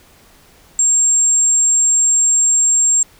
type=tone; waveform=sine; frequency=7459 Hz; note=A#8; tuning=in tune; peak=-10 dBFS; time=0.79-3.03 s; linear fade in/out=2 ms; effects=pink hiss -48 dBFS RMS until 3.19 s